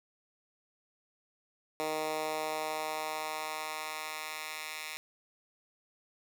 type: tone with high-pass filter sweep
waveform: 10% pulse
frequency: 155.56 Hz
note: D#3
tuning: in tune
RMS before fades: -37 dBFS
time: 1.8-4.97 s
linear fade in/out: 0 ms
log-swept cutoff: 440 to 2000 Hz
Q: 1.1
effects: none

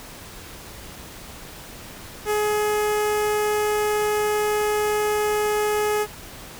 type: tone with notch filter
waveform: sawtooth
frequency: 421.1 Hz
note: G#4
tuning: 24 cents sharp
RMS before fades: -22 dBFS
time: 2.25-6.07 s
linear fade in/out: 50 ms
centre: 4000 Hz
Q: 1.5
effects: pink hiss -40 dBFS RMS until 6.59 s

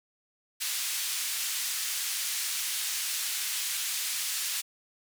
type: band-pass noise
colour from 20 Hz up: white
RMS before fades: -32 dBFS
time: 0.6-4.62 s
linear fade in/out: 20 ms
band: 2000 to 11000 Hz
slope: 12 dB/octave
effects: none

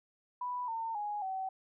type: tone with pitch steps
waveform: sine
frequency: 987.8 / 905.8 / 830.6 / 761.7 Hz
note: B5 / A#5 / G#5 / G5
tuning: 0 / -50 / 0 / -50 cents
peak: -34 dBFS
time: 0.41-1.49 s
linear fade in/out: 5 ms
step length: 270 ms
effects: none

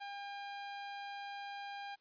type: tone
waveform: sawtooth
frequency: 804 Hz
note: G5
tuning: 44 cents sharp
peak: -39 dBFS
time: 0-1.96 s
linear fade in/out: 20 ms
effects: white hiss -75 dBFS RMS until 2 s + resampled to 11025 Hz

